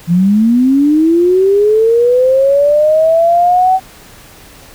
sine linear sweep, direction up, 164.81 to 762 Hz, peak -6 dBFS, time 0.07-3.8 s, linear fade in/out 50 ms, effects pink hiss -38 dBFS RMS until 4.74 s

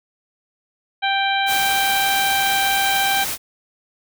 harmonic tone, 785 Hz, G5, 2 cents sharp, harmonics 1 / 2 / 3 / 4 / 5, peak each -20 / -23 / -25 / -26 / -27 dBFS, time 1.02-3.25 s, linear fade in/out 20 ms
white noise, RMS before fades -25 dBFS, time 1.46-3.38 s, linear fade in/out 50 ms
effects none

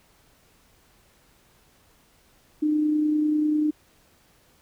sine tone with amplitude modulation, 303 Hz, D#4, 46 cents flat, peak -18 dBFS, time 2.62-3.71 s, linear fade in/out 10 ms, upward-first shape sine, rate 30.1 Hz, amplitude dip 30%, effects pink hiss -60 dBFS RMS until 4.61 s

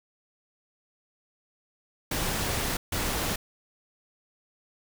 pink noise bursts at uneven times, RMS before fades -29 dBFS, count 2, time 2.11-2.77 / 2.92-3.36 s, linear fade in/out 5 ms, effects none

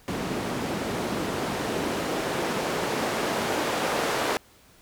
white noise with band-pass filter sweep, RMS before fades -28 dBFS, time 0.08-4.37 s, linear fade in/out 0 ms, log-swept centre 210 to 530 Hz, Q 0.78, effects pink hiss -56 dBFS RMS until 4.81 s

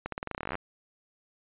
accelerating click train, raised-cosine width 0.5 ms, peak -18 dBFS, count 18, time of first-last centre 0.06-0.554 s, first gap 63 ms, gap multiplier 0.89, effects resampled to 8000 Hz

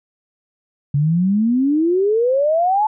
sine exponential sweep, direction up, 138.59 to 880 Hz, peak -13 dBFS, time 0.94-2.87 s, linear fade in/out 5 ms, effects none

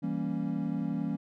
triangle chord, E diminished seventh, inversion none, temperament equal, 164.81 / 196 / 233.1 / 277.2 Hz, E3 / G3 / Bb3 / Db4, 0 / 0 / 0 / 0 cents, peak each -33 dBFS, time 0.02-1.17 s, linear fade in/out 20 ms, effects none

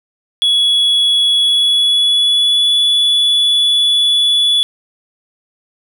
triangle tone with pitch glide, 3375 to 3426 Hz, G#7 to A7, +27 to -47 cents, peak -8 dBFS, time 0.42-4.63 s, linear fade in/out 0 ms, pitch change +26 cents, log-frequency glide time 1.41-2.76 s, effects none

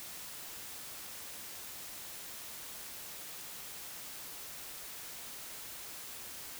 silence, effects white hiss -46 dBFS RMS until 6.59 s

